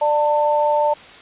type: tone pair together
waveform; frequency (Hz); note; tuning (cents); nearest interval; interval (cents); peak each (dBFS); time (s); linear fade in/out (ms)
sine; 593 / 893.6; D5 / A5; +17 / +27; perfect fifth; 710; -17; 0.01-0.94; 10
effects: white hiss -41 dBFS RMS until 1.21 s + resampled to 8000 Hz